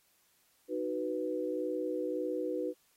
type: chord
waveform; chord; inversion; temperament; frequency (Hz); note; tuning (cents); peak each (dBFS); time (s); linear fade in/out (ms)
sine; B major; first; just; 308.7 / 370.4 / 493.9; D#4 / F#4 / B4; -14 / +2 / 0; -37 / -37 / -35; 0.68-2.74; 50
effects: white hiss -70 dBFS RMS until 2.96 s + AAC 48 kbps